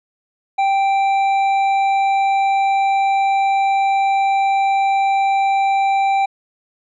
sine tone with hard clipping, 784 Hz, G5, in tune, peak -15 dBFS, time 0.58-6.26 s, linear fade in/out 10 ms, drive 7 dB, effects resampled to 16000 Hz

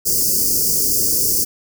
white band-stop noise, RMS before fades -17 dBFS, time 0.05-1.45 s, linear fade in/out 20 ms, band 510 to 4700 Hz, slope 96 dB/octave, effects none

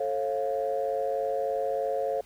sine chord, A augmented, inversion none, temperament equal with one note detuned, 440 / 543.3 / 698.5 Hz, A4 / C#5 / E#5, 0 / -35 / 0 cents, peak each -31 / -28 / -31 dBFS, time 0-2.21 s, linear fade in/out 5 ms, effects tanh soft clip ceiling -18 dBFS + pink hiss -57 dBFS RMS until 2.25 s

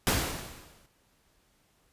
pink noise with exponential decay, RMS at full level -23 dBFS, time 0.07-0.86 s, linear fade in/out 0 ms, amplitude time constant 170 ms, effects pink hiss -68 dBFS RMS until 1.92 s + resampled to 32000 Hz

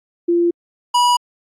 sine / square tone pair in turn, 344.2 / 973.5 Hz, F4 / B5, -25 / -25 cents, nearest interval octave + tritone, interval 1800 cents, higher second, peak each -12 dBFS, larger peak neither, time 0.28-0.51 / 0.94-1.17 s, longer neither, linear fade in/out 10 ms, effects low-pass 9000 Hz 12 dB/octave + AAC 48 kbps

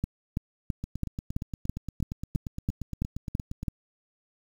two click trains, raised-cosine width 5 ms, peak -21 / -15 dBFS, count 25 / 12, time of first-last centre 0.84-3.631 / 0.04-3.682 s, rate 8.6 / 3.02 Hz, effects 8-bit

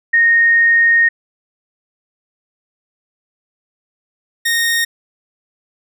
sine / sawtooth tone pair in turn, 1854 / 1854 Hz, A#6 / A#6, -10 / -10 cents, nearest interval unison, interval 0 cents, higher neither, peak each -8 / -10 dBFS, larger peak first, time 0.13-1.09 / 4.45-4.85 s, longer first, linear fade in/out 10 ms, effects none

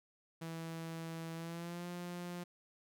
sawtooth tone with pitch glide, 164.1 to 175.88 Hz, E3 to F3, -8 to +13 cents, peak -38 dBFS, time 0.41-2.44 s, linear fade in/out 10 ms, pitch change +121 cents, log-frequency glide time 1.34-1.87 s, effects none

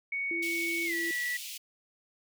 sine tone with pitch glide, 2228 to 1950.8 Hz, C#7 to B6, +8 to -22 cents, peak -30 dBFS, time 0.12-1.37 s, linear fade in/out 5 ms, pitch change -230 cents, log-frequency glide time 0.85-0.94 s
sine tone, 336.4 Hz, E4, 35 cents sharp, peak -35 dBFS, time 0.31-1.11 s, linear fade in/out 2 ms
pink high-pass noise, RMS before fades -41 dBFS, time 0.42-1.58 s, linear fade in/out 10 ms, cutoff 2400 Hz, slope 48 dB/octave
effects none

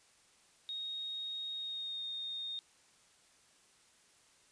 sine tone with pitch glide, 3738 to 3689 Hz, A#7 to A#7, +4 to -19 cents, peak -38 dBFS, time 0.69-2.59 s, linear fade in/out 0 ms, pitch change -23 cents, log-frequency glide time 1.54-2.03 s, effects white hiss -66 dBFS RMS until 4.51 s + resampled to 22050 Hz

